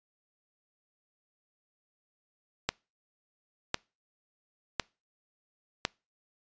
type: click train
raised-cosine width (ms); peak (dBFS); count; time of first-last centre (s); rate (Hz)
0.2; -9; 4; 2.69-5.851; 0.949
effects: noise-tail reverb RT60 0.3 s tail -26 dB re dry + resampled to 16000 Hz